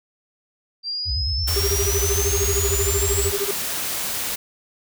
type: exponential sweep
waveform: sine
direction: up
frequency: 4699 to 7860 Hz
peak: -24 dBFS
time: 0.83-3.31 s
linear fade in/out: 50 ms
type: tone with vibrato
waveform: sine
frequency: 73.6 Hz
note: D2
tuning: 4 cents sharp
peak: -22 dBFS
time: 1.05-3.33 s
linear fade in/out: 50 ms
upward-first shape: square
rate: 9.1 Hz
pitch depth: 280 cents each way
type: noise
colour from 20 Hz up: white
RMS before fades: -26 dBFS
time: 1.47-4.36 s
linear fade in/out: 10 ms
type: tone with tremolo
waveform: triangle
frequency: 400 Hz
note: G4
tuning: 35 cents sharp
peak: -18 dBFS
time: 1.56-3.51 s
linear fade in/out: 2 ms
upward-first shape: sine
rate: 13 Hz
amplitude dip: 100%
effects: none